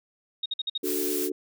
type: tone bursts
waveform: sine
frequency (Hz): 3729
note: A#7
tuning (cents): 0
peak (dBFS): -26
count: 5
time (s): 0.43-0.778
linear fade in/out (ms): 5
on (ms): 28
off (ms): 52
type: noise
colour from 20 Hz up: blue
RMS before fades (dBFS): -31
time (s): 0.83-1.3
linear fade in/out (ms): 50
type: chord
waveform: sine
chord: D major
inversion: none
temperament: equal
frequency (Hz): 293.7 / 370 / 440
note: D4 / F#4 / A4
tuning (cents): 0 / 0 / 0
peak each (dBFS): -32 / -30 / -34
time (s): 0.83-1.32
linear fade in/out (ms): 5
effects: none